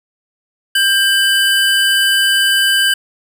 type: tone pair together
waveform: square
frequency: 1587.6 / 2997 Hz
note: G6 / F#7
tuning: +22 / +22 cents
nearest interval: major seventh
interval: 1100 cents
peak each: -14 dBFS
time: 0.75-2.94 s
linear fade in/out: 5 ms
effects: none